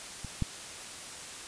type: clicks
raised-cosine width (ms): 5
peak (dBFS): -27 / -16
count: 2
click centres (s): 0.247 / 0.423
effects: white hiss -43 dBFS RMS until 1.47 s + resampled to 22050 Hz